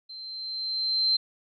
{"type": "tone with level ramp", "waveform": "sine", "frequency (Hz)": 4117, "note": "C8", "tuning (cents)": -29, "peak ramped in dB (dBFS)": [-39, -19], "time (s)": [0.09, 1.17], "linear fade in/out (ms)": 10, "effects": []}